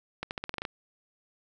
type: accelerating click train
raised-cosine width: 0.3 ms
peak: -17 dBFS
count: 9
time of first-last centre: 0.23-0.652 s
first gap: 79 ms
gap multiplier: 0.88
effects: none